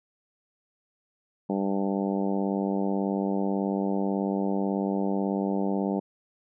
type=harmonic tone; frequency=98.2 Hz; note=G2; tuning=4 cents sharp; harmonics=2 / 3 / 4 / 5 / 6 / 7 / 8 / 9; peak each=-27 / -31 / -33 / -35 / -37 / -38 / -39 / -40 dBFS; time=1.49-6 s; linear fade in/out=10 ms; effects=none